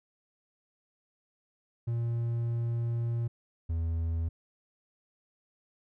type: tone pair in turn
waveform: triangle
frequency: 117.2 / 82.42 Hz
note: A#2 / E2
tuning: +10 / 0 cents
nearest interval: tritone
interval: 610 cents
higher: first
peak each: -26 dBFS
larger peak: neither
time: 1.87-3.28 / 3.69-4.29 s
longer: first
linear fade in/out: 10 ms
effects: none